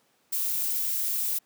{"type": "noise", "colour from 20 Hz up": "violet", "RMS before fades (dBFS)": -28, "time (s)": [0.32, 1.39], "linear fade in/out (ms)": 10, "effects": ["pink hiss -67 dBFS RMS until 1.45 s", "high-pass 200 Hz 12 dB/octave"]}